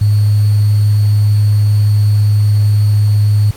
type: tone with sample-and-hold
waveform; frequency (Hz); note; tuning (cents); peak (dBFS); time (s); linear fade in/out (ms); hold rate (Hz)
sine; 104.3; G#2; +8; -7; 0.01-3.51; 5; 4410
effects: pink hiss -38 dBFS RMS until 3.56 s + AAC 64 kbps